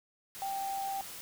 sine tone in noise, 784 Hz, G5, in tune, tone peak -33 dBFS, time 0.42-1.01 s, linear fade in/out 0 ms, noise white, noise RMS -45 dBFS, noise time 0.35-1.21 s, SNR +9 dB, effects none

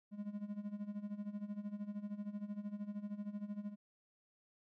triangle tone with tremolo, 206 Hz, G#3, 14 cents flat, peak -36 dBFS, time 0.11-3.76 s, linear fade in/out 50 ms, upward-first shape sine, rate 13 Hz, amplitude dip 80%, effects none

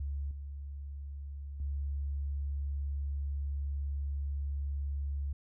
sine tone with level steps, 70.5 Hz, C#2, 30 cents sharp, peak -33 / -39 / -32 dBFS, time 0-5.33 s, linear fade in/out 5 ms, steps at 0.31 / 1.6 s, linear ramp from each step 2 ms, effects none

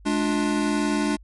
square chord, D diminished, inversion second, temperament just, 211.4 / 293.7 / 352.4 Hz, Ab3 / D4 / F4, +31 / 0 / +16 cents, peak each -26 / -24 / -30 dBFS, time 0.05-1.17 s, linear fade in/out 20 ms, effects added 50 Hz sine -45 dBFS peak until 1.23 s + MP3 48 kbps

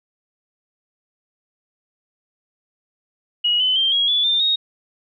sine tone with pitch steps, 2902 / 3029 / 3161 / 3299 / 3443 / 3593 / 3750 Hz, F#7 / F#7 / G7 / G#7 / A7 / A7 / A#7, -34 / +40 / +14 / -12 / -38 / +36 / +10 cents, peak -15 dBFS, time 3.44-4.56 s, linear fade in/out 10 ms, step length 160 ms, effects none

